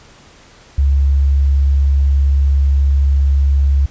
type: tone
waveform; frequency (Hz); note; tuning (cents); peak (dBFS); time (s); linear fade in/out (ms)
sine; 69.3; C#2; 0; -9; 0.78-3.86; 5
effects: pink hiss -44 dBFS RMS until 3.9 s + resampled to 16000 Hz